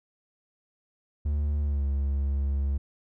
triangle tone with pitch glide, 73.42 to 69.46 Hz, D2 to C#2, 0 to +4 cents, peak -22 dBFS, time 1.25-2.78 s, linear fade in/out 10 ms, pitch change -96 cents, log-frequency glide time 1.61-1.85 s, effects none

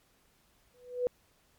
sine tone with exponential growth, 493.9 Hz, B4, in tune, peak -23 dBFS, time 0.74-1.07 s, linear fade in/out 0 ms, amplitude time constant 70 ms, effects pink hiss -68 dBFS RMS until 1.58 s + MP3 96 kbps

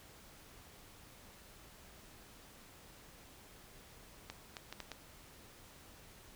clicks, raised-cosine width 0.2 ms, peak -26 dBFS, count 5, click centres 4.3 / 4.568 / 4.726 / 4.803 / 4.917 s, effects pink hiss -58 dBFS RMS until 6.35 s

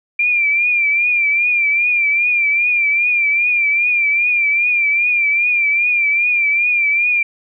sine tone with vibrato, 2378 Hz, D7, 21 cents sharp, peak -12 dBFS, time 0.19-7.23 s, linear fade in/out 5 ms, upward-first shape triangle, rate 2.5 Hz, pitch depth 74 cents each way, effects none

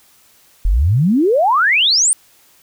sine exponential sweep, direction up, 38.89 to 9440 Hz, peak -10 dBFS, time 0.65-2.13 s, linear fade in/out 0 ms, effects white hiss -51 dBFS RMS until 2.62 s

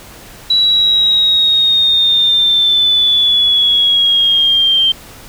sine linear sweep, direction down, 3930 to 3136 Hz, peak -8 dBFS, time 0.5-4.92 s, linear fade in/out 5 ms, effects pink hiss -36 dBFS RMS until 5.28 s

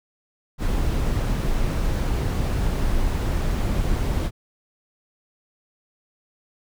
brown noise, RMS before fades -22 dBFS, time 0.58-4.31 s, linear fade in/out 50 ms, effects none

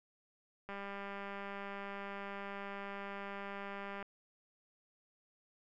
click train, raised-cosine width 0.5 ms, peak -30 dBFS, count 665, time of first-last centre 0.69-4.027 s, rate 199 Hz, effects none

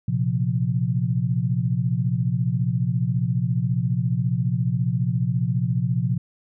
sine chord, Bb suspended second, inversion none, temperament just, 116.54 / 131.11 / 174.81 Hz, Bb2 / C3 / F3, 0 / +4 / +2 cents, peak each -24 / -23 / -25 dBFS, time 0.08-6.18 s, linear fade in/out 5 ms, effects none

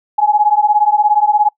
sine beating tone pair, 830.6 / 847.6 Hz, G#5 / G#5, 0 / +35 cents, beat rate 17 Hz, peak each -12 / -12 dBFS, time 0.18-1.49 s, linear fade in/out 10 ms, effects noise-tail reverb RT60 0.1 s tail -23 dB re dry

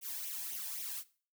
blue noise with flanger, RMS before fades -41 dBFS, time 0.01-1.04 s, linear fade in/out 50 ms, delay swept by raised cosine 0.32 to 1.22 ms, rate 3.8 Hz, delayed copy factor +0.7, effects noise-tail reverb RT60 0.4 s tail -18 dB re dry

